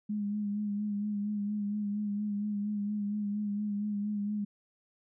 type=tone with vibrato; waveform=sine; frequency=206.6 Hz; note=G#3; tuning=9 cents flat; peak=-30 dBFS; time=0.09-4.45 s; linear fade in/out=10 ms; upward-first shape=sine; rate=4.3 Hz; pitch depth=35 cents each way; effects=none